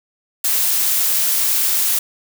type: noise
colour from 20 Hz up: blue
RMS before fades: -17 dBFS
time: 0.44-1.99 s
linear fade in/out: 5 ms
effects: none